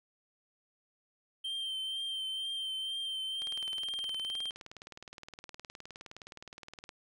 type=tone with vibrato; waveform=triangle; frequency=3136 Hz; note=G7; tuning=in tune; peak=-33 dBFS; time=1.44-4.51 s; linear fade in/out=10 ms; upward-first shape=triangle; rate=2.1 Hz; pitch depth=30 cents each way
type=click train; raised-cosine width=0.2 ms; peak=-29 dBFS; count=68; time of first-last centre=3.42-6.892 s; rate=19.3 Hz
effects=none